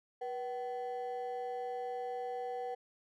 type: ring-modulated tone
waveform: triangle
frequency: 624 Hz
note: D#5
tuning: 5 cents sharp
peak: -31 dBFS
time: 0.21-2.75 s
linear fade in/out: 10 ms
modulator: 138 Hz
effects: tanh soft clip ceiling -28 dBFS